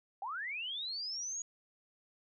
sine linear sweep, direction up, 735 to 6800 Hz, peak -37 dBFS, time 0.22-1.42 s, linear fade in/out 2 ms, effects none

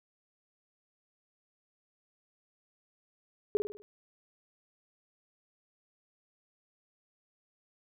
sine tone with echo, 415.3 Hz, G#4, in tune, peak -21 dBFS, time 3.55-3.57 s, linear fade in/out 0 ms, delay 50 ms, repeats 5, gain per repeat -6 dB, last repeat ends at 3.82 s, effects none

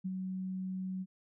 sine tone with ADSR envelope, 187.2 Hz, F#3, 20 cents sharp, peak -32 dBFS, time 0.04-1.06 s, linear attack 18 ms, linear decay 36 ms, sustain -3 dB, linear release 45 ms, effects none

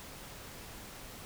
silence, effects pink hiss -48 dBFS RMS until 1.25 s

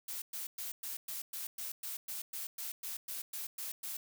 blue noise bursts, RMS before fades -41 dBFS, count 16, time 0.08-3.97 s, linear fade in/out 5 ms, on 140 ms, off 110 ms, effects none

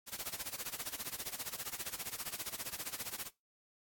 white noise with tremolo, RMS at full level -39 dBFS, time 0.06-3.3 s, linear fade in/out 50 ms, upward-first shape sine, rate 15 Hz, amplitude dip 90%, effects noise-tail reverb RT60 0.2 s tail -19 dB re dry + AAC 64 kbps

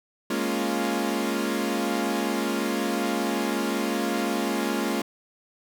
sawtooth chord, Bb minor seventh, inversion third, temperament equal, 207.7 / 233.1 / 277.2 / 349.2 Hz, Ab3 / Bb3 / Db4 / F4, 0 / 0 / 0 / 0 cents, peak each -26 dBFS, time 0.3-5.02 s, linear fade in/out 5 ms, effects none

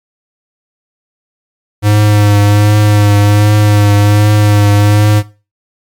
square tone with vibrato, 103.83 Hz, G#2, in tune, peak -6 dBFS, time 1.82-5.23 s, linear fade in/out 50 ms, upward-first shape triangle, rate 1.3 Hz, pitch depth 28 cents each way, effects noise-tail reverb RT60 0.3 s tail -17 dB re dry + MP3 96 kbps

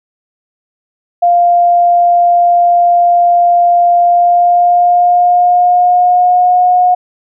sine tone with pitch glide, 698.5 to 723.1 Hz, F5 to F#5, 0 to -40 cents, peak -5 dBFS, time 1.22-6.95 s, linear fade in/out 10 ms, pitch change +60 cents, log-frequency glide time 4.01-6.61 s, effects none

